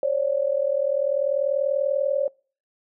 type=tone pair together; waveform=sine; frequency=540 / 580.3 Hz; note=C#5 / D5; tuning=-45 / -21 cents; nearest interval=minor second; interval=124 cents; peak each=-22 / -23 dBFS; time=0.03-2.28 s; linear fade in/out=2 ms; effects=noise-tail reverb RT60 0.4 s tail -26 dB re dry